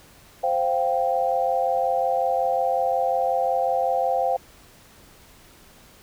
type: chord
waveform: sine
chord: C suspended fourth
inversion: none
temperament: equal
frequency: 523.3 / 698.5 / 784 Hz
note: C5 / F5 / G5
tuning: 0 / 0 / 0 cents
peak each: -24 dBFS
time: 0.43-4.37 s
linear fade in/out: 10 ms
effects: pink hiss -51 dBFS RMS until 6.02 s